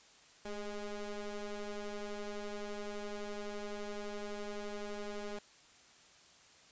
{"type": "ring-modulated tone", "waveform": "25% pulse", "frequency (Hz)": 206.9, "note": "G#3", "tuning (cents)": -6, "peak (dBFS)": -33, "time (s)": [0.45, 5.39], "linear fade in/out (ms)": 5, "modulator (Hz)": 201, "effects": ["white hiss -61 dBFS RMS until 6.71 s", "resampled to 16000 Hz"]}